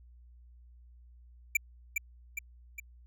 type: tone with echo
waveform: square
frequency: 2349 Hz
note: D7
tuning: in tune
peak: -23 dBFS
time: 1.55-1.57 s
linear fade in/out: 5 ms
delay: 410 ms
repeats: 3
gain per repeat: -5 dB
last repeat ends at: 2.8 s
effects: added 60 Hz sine -53 dBFS peak until 3.06 s